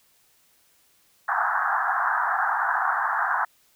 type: band-pass noise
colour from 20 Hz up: white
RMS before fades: -24 dBFS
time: 1.28-3.45 s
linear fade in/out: 5 ms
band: 710 to 1700 Hz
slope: 96 dB/octave
effects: white hiss -62 dBFS RMS until 3.75 s